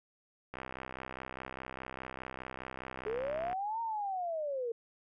click train, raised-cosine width 0.5 ms, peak -26 dBFS, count 195, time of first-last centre 0.54-3.529 s, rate 64.9 Hz
sine linear two-way sweep, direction up then down, 415.3 to 930 to 451.6 Hz, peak -33 dBFS, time 3.06-4.72 s, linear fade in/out 5 ms, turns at 3.81 s
effects none

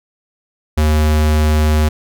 square tone, 76.6 Hz, D#2, 27 cents flat, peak -11 dBFS, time 0.77-1.89 s, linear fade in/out 10 ms, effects none

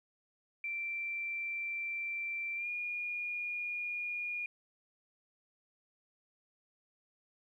sine tone with pitch glide, 2349 to 2432 Hz, D7 to D#7, 0 to -40 cents, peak -35 dBFS, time 0.64-4.46 s, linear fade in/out 2 ms, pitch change +60 cents, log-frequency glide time 2.56-2.68 s, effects 12-bit

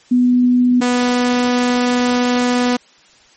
sine / sawtooth tone pair in turn, 247.5 / 246.2 Hz, B3 / B3, +4 / -5 cents, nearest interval unison, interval 9 cents, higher first, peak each -9 dBFS, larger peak neither, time 0.11-0.81 / 0.81-2.77 s, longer second, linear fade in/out 10 ms, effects white hiss -49 dBFS RMS until 3.36 s + MP3 32 kbps

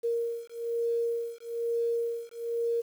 sine beating tone pair, 466.2 / 467.3 Hz, A#4 / A#4, 0 / +4 cents, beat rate 1.1 Hz, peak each -31 dBFS, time 0.03-2.82 s, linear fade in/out 20 ms, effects 9-bit

